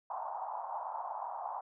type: band-pass noise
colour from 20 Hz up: white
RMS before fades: -40 dBFS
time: 0.1-1.61 s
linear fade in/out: 5 ms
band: 710 to 1000 Hz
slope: 48 dB/octave
effects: none